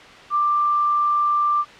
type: tone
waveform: sine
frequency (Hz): 1182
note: D6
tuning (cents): +11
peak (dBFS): -16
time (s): 0.3-1.65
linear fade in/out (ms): 50
effects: white hiss -42 dBFS RMS until 1.79 s + low-pass 3000 Hz 12 dB/octave